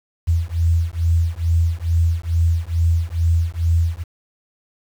sine beating tone pair, 82.41 / 84.71 Hz, E2 / E2, 0 / +48 cents, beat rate 2.3 Hz, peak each -18 dBFS, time 0.27-4.04 s, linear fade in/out 20 ms, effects 7-bit

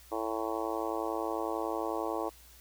harmonic tone, 111 Hz, A2, 16 cents sharp, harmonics 3 / 4 / 5 / 6 / 7 / 8 / 9 / 10, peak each -37 / -38 / -39 / -40 / -40 / -41 / -42 / -42 dBFS, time 0.11-2.3 s, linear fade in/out 20 ms, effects added 60 Hz sine -57 dBFS peak until 2.6 s + white hiss -57 dBFS RMS until 2.6 s

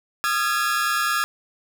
40% pulse tone cluster, 1230 / 1360 / 1668 Hz, D#6 / F6 / G#6, -20 / -46 / +7 cents, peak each -24 dBFS, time 0.24-1.24 s, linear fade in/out 0 ms, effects none

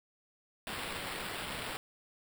violet noise with sample-and-hold, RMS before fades -40 dBFS, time 0.67-1.77 s, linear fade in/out 0 ms, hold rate 6300 Hz, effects none

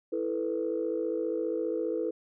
sine chord, E suspended fourth, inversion none, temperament just, 329.6 / 439.5 / 494.4 Hz, E4 / A4 / B4, 0 / -2 / +2 cents, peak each -32 dBFS, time 0.12-2.11 s, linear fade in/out 10 ms, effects tanh soft clip ceiling -19 dBFS

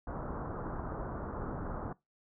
pink low-pass noise, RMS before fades -39 dBFS, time 0.07-1.93 s, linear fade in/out 5 ms, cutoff 1400 Hz, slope 48 dB/octave, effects noise-tail reverb RT60 0.2 s tail -22 dB re dry

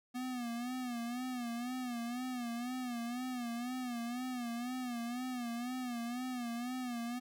square tone with vibrato, 244.4 Hz, B3, 18 cents flat, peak -38 dBFS, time 0.14-7.2 s, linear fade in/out 20 ms, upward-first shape sine, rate 2 Hz, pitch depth 82 cents each way, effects none

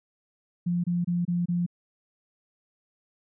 sine tone bursts, 174.61 Hz, F3, in tune, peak -23 dBFS, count 5, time 0.66-1.664 s, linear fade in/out 10 ms, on 180 ms, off 26 ms, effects none

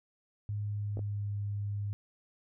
sine tone with pitch glide, 103.7 to 102.04 Hz, G#2 to G#2, -2 to -30 cents, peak -32 dBFS, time 0.49-1.93 s, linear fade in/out 0 ms, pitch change -28 cents, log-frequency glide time 0.62-1.32 s
clicks, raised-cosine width 2 ms, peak -28 dBFS, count 2, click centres 0.972 / 0.992 s
effects none

